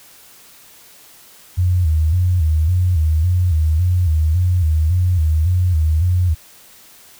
sine tone with vibrato, 84 Hz, E2, 33 cents sharp, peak -12 dBFS, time 1.57-6.35 s, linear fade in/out 20 ms, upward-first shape square, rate 1.8 Hz, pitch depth 120 cents each way, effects white hiss -45 dBFS RMS until 7.19 s

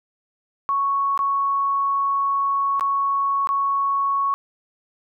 sine tone with dropouts, 1108.7 Hz, C#6, in tune, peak -18 dBFS, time 0.69-4.34 s, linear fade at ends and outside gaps 0 ms, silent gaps 1.176-1.191 / 2.796-2.809 / 3.472-3.49 s, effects none

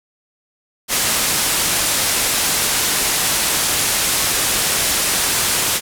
white low-pass noise, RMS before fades -18 dBFS, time 0.88-5.81 s, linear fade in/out 50 ms, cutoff 12000 Hz, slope 24 dB/octave, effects none

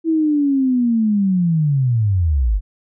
sine linear sweep, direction down, 329.6 to 43.65 Hz, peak -13 dBFS, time 0.04-2.61 s, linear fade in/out 50 ms, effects none

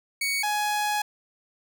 sawtooth tone pair in turn, 2234 / 836.8 Hz, C#7 / G#5, +13 / +13 cents, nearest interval octave + perfect fourth, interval 1700 cents, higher first, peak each -21 / -20 dBFS, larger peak second, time 0.21-0.43 / 0.43-1.02 s, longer second, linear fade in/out 5 ms, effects none

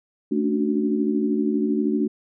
sine chord, D major seventh, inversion second, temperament equal with one note detuned, 220 / 280.9 / 293.7 / 370 Hz, A3 / C#4 / D4 / F#4, 0 / +23 / 0 / 0 cents, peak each -23 / -28 / -24 / -26 dBFS, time 0.31-2.08 s, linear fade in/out 10 ms, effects none

